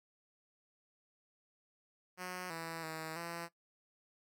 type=tone with pitch steps; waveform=5% pulse; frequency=182 / 164.4 / 159.5 / 169.5 Hz; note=F#3 / E3 / D#3 / E3; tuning=-28 / -4 / +43 / +49 cents; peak=-30 dBFS; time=2.17-3.49 s; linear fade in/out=50 ms; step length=330 ms; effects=noise-tail reverb RT60 0.1 s tail -18 dB re dry